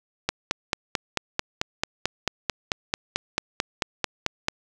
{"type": "click train", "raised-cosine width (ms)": 0.2, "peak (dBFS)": -5, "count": 20, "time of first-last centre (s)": [0.29, 4.484], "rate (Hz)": 4.53, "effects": []}